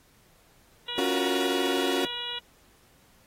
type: harmonic tone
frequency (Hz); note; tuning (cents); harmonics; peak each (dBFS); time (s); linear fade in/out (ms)
482.4; B4; -41; 1 / 2 / 3 / 4 / 5 / 6 / 7 / 8; -46 / -42 / -44 / -45 / -46 / -35 / -36 / -41; 0.88-2.39; 5
type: chord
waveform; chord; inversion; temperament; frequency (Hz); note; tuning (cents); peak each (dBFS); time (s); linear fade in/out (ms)
35% pulse; Gb major seventh; second; equal; 277.2 / 349.2 / 370 / 466.2; Db4 / F4 / Gb4 / Bb4; 0 / 0 / 0 / 0; -28 / -30 / -27 / -31; 0.98-2.05; 2
effects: pink hiss -61 dBFS RMS until 3.26 s + AAC 48 kbps